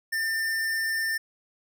square tone, 1796 Hz, A6, 35 cents sharp, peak -26 dBFS, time 0.12-1.18 s, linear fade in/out 10 ms, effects none

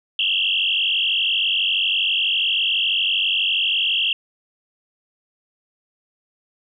sine tone with frequency modulation, 3000 Hz, F#7, 23 cents sharp, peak -17 dBFS, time 0.19-4.13 s, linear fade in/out 2 ms, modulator 46.1 Hz, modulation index 6.6, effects none

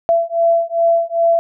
sine beating tone pair, 671 / 673.5 Hz, E5 / E5, +31 / +37 cents, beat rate 2.5 Hz, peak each -15 dBFS, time 0.09-1.39 s, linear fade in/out 0 ms, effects none

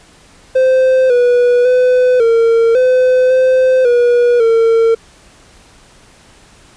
triangle tone with pitch steps, 519 / 488.2 / 503 / 458.7 / 509 / 516 / 482.5 / 455.2 Hz, C5 / B4 / B4 / A#4 / C5 / C5 / B4 / A#4, -14 / -20 / +32 / -28 / -48 / -24 / -40 / -41 cents, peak -5 dBFS, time 0.55-4.95 s, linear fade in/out 10 ms, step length 550 ms, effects pink hiss -44 dBFS RMS until 6.76 s + resampled to 22050 Hz

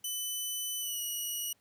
10% pulse tone with pitch glide, 3000 to 2913 Hz, F#7 to F#7, +23 to -28 cents, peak -26 dBFS, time 0.04-1.53 s, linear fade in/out 5 ms, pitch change -51 cents, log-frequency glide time 0.8-1.02 s, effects pink hiss -71 dBFS RMS until 1.6 s + high-pass 100 Hz 12 dB/octave

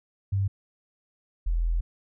sine tone pair in turn, 98.2 / 41.94 Hz, G2 / E1, +4 / +31 cents, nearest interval octave + minor third, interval 1473 cents, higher first, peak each -22 dBFS, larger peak neither, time 0.32-0.48 / 1.46-1.81 s, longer second, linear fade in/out 10 ms, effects none

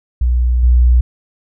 sine tone with level steps, 61 Hz, B1, 21 cents flat, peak -10 / -6 dBFS, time 0.21-1.01 s, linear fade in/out 5 ms, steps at 0.63 s, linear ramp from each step 5 ms, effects none

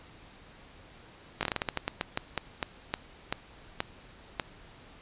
slowing click train, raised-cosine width 0.3 ms, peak -12 dBFS, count 18, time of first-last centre 1.41-4.398 s, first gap 19 ms, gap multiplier 1.24, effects pink hiss -53 dBFS RMS until 5.01 s + resampled to 8000 Hz

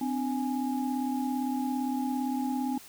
sine tone cluster, 256.5 / 294.1 / 831 Hz, C4 / D4 / G#5, -34 / +3 / +1 cents, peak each -29 / -35 / -35 dBFS, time 0.01-2.78 s, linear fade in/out 5 ms, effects white hiss -50 dBFS RMS until 2.88 s

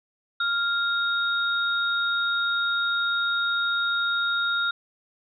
sine tone pair together, 1396.9 / 3729 Hz, F6 / A#7, 0 / 0 cents, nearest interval octave + perfect fourth, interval 1700 cents, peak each -23 / -28 dBFS, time 0.4-4.71 s, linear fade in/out 5 ms, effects none

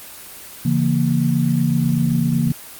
sine chord, A# diminished, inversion first, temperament just, 139.85 / 167.82 / 233.1 Hz, C#3 / E3 / A#3, +16 / +31 / 0 cents, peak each -19 dBFS, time 0.65-2.52 s, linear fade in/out 5 ms, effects white hiss -37 dBFS RMS until 2.79 s + Opus 24 kbps

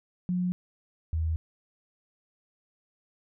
sine tone pair in turn, 180 / 80.4 Hz, F#3 / E2, -47 / -43 cents, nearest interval octave + major second, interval 1396 cents, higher first, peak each -25 dBFS, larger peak neither, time 0.29-0.52 / 1.13-1.36 s, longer neither, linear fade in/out 0 ms, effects none

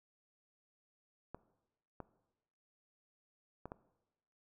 clicks, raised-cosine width 1 ms, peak -30 dBFS, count 4, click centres 1.346 / 2.003 / 3.656 / 3.719 s, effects noise-tail reverb RT60 1.0 s tail -18 dB re dry

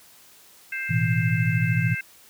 harmonic tone, 526 Hz, C5, 9 cents sharp, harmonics 3 / 4 / 5, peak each -31 / -31 / -33 dBFS, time 0.72-2.01 s, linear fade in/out 5 ms
sine chord, A suspended second, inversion none, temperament equal with one note detuned, 110 / 123.47 / 164.24 Hz, A2 / B2 / E3, 0 / 0 / -6 cents, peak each -24 dBFS, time 0.89-1.95 s, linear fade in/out 20 ms
effects white hiss -52 dBFS RMS until 2.29 s + high-pass 60 Hz 12 dB/octave

